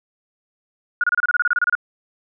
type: tone bursts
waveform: sine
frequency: 1444 Hz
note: F#6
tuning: 43 cents flat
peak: -14 dBFS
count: 14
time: 1.01-1.752 s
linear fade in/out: 2 ms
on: 27 ms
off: 28 ms
effects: none